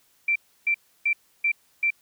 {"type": "tone bursts", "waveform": "sine", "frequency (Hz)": 2349, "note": "D7", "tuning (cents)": 0, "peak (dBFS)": -19, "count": 5, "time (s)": [0.28, 1.905], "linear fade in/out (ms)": 5, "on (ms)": 77, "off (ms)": 310, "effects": ["white hiss -63 dBFS RMS until 2.01 s"]}